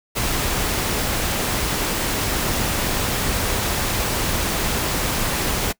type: noise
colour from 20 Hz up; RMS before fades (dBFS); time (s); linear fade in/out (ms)
pink; -22; 0.15-5.73; 20
effects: noise-tail reverb RT60 0.1 s tail -23 dB re dry